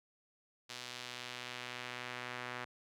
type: tone with band-pass filter sweep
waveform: sawtooth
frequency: 123.7 Hz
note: B2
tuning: 3 cents sharp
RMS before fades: -45 dBFS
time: 0.69-2.65 s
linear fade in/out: 10 ms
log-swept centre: 4300 to 1700 Hz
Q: 1.1
effects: none